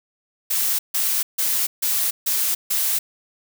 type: noise bursts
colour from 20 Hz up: blue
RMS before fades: -21 dBFS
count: 6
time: 0.5-2.99 s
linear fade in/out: 10 ms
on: 290 ms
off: 150 ms
effects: none